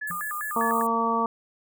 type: tone with vibrato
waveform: sine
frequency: 1441 Hz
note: F#6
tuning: 46 cents flat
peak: -29 dBFS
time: 0.01-0.82 s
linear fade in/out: 10 ms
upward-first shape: square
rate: 5 Hz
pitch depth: 300 cents each way
type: high-pass noise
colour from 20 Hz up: white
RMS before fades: -39 dBFS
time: 0.07-0.87 s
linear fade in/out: 5 ms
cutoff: 7200 Hz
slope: 96 dB/octave
type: tone with exponential decay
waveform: triangle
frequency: 172.9 Hz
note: F3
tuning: 17 cents flat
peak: -33 dBFS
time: 0.1-0.28 s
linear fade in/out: 5 ms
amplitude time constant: 37 ms
type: harmonic tone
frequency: 229.1 Hz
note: A#3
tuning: 30 cents flat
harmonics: 1 / 2 / 3 / 4 / 5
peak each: -29 / -30 / -32 / -27 / -25 dBFS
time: 0.56-1.26 s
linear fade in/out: 2 ms
effects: none